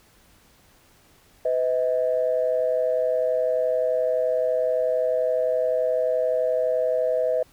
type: tone pair together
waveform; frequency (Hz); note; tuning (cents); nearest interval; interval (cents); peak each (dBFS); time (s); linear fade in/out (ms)
sine; 504 / 635.6; B4 / D#5; +35 / +37; major third; 402; -22; 1.45-7.43; 5
effects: tanh soft clip ceiling -12 dBFS + pink hiss -57 dBFS RMS until 7.52 s